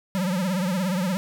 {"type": "tone with vibrato", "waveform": "square", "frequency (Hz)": 185, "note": "F#3", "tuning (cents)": 0, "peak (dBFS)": -23, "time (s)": [0.15, 1.17], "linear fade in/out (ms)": 0, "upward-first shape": "triangle", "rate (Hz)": 17, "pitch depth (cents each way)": 150, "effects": []}